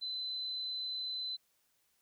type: tone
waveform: sine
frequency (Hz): 4033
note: B7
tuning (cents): +36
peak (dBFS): -36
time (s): 0.01-1.37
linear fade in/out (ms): 20
effects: white hiss -75 dBFS RMS until 2.01 s